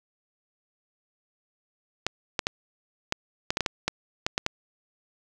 clicks, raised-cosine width 0.2 ms, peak -7 dBFS, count 12, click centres 2.066 / 2.392 / 2.469 / 3.124 / 3.505 / 3.571 / 3.607 / 3.662 / 3.88 / 4.265 / 4.379 / 4.464 s, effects none

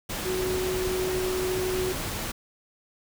sine tone in noise, 370 Hz, F#4, in tune, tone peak -26 dBFS, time 0.25-1.93 s, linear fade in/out 10 ms, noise pink, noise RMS -32 dBFS, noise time 0.09-2.32 s, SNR +3 dB, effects none

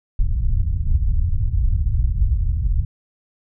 pink low-pass noise, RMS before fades -18 dBFS, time 0.19-2.85 s, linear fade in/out 5 ms, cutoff 100 Hz, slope 24 dB/octave, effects none

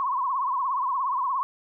sine tone with vibrato, 1046.5 Hz, C6, in tune, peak -23 dBFS, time 0-1.43 s, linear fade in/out 0 ms, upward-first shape triangle, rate 17 Hz, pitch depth 150 cents each way, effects none

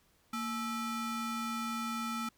square ring-modulated tone, 543 Hz, C#5, 36 cents flat, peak -32 dBFS, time 0.33-2.29 s, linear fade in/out 5 ms, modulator 774 Hz, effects pink hiss -69 dBFS RMS until 2.37 s

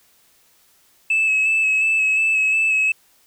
sine tone with vibrato, 2600 Hz, E7, 24 cents flat, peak -13 dBFS, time 1.1-2.92 s, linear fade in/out 5 ms, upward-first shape square, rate 2.8 Hz, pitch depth 19 cents each way, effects tanh soft clip ceiling -13 dBFS + white hiss -57 dBFS RMS until 3.26 s

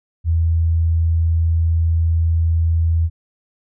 sine tone, 82.41 Hz, E2, in tune, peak -13 dBFS, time 0.24-3.1 s, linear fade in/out 50 ms, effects none

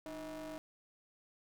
45% pulse ring-modulated tone, 164.81 Hz, E3, in tune, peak -40 dBFS, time 0.06-0.58 s, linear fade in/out 0 ms, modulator 470 Hz, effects none

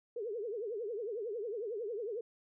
sine tone with vibrato, 440 Hz, A4, in tune, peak -36 dBFS, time 0.16-2.21 s, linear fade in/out 5 ms, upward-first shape triangle, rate 11 Hz, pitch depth 230 cents each way, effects none

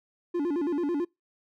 triangle tone with vibrato, 316.3 Hz, D#4, 29 cents sharp, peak -23 dBFS, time 0.34-1.05 s, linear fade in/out 10 ms, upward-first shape square, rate 9.1 Hz, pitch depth 170 cents each way, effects noise-tail reverb RT60 0.2 s tail -25 dB re dry

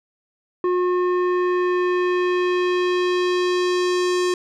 square tone with low-pass filter sweep, 360 Hz, F#4, 47 cents flat, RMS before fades -20 dBFS, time 0.64-4.34 s, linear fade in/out 2 ms, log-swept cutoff 1100 to 7100 Hz, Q 1.2, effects none

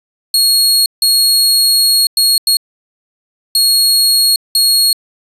sawtooth tone bursts at uneven times, 4307 Hz, C8, 49 cents sharp, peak -5 dBFS, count 6, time 0.34-0.86 / 1.02-2.07 / 2.17-2.38 / 2.47-2.57 / 3.55-4.36 / 4.55-4.93 s, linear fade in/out 2 ms, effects resampled to 32000 Hz

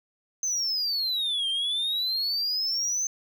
sine exponential two-way sweep, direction down then up, 6270 to 3136 to 6270 Hz, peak -22 dBFS, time 0.43-3.07 s, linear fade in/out 2 ms, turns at 1.49 s, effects tanh soft clip ceiling -24 dBFS

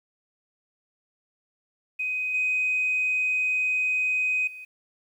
sine tone with level steps, 2509 Hz, D#7, 14 cents sharp, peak -25 / -21 / -38 dBFS, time 1.99-4.65 s, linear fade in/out 10 ms, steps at 2.34 / 4.47 s, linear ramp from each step 5 ms, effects tanh soft clip ceiling -17 dBFS + 10-bit

